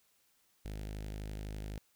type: tone with notch filter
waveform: sawtooth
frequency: 51.91 Hz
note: G#1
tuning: in tune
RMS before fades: -42 dBFS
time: 0.65-1.78 s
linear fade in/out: 0 ms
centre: 1100 Hz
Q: 1.2
effects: white hiss -72 dBFS RMS until 1.95 s